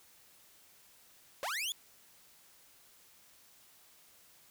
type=linear sweep; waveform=sawtooth; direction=up; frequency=486.5 to 3520 Hz; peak=-31 dBFS; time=1.43-1.72 s; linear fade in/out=0 ms; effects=white hiss -62 dBFS RMS until 4.5 s